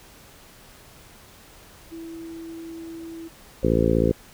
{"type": "tone", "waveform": "sine", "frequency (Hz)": 329.6, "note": "E4", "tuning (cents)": 0, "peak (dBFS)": -34, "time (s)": [1.91, 3.29], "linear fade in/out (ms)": 20}
{"type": "harmonic tone", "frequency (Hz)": 56.2, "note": "A1", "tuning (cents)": 37, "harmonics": [1, 2, 3, 4, 5, 6, 7, 8, 9], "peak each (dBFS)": [-26, -26, -26, -26, -26, -26, -26, -26, -26], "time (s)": [3.63, 4.12], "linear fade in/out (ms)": 5}
{"effects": ["pink hiss -49 dBFS RMS until 4.33 s"]}